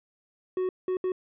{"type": "tone bursts at uneven times", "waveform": "triangle", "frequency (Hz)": 370, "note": "F#4", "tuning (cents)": 0, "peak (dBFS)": -23, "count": 3, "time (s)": [[0.57, 0.69], [0.88, 0.97], [1.04, 1.12]], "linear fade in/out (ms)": 2, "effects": ["resampled to 8000 Hz"]}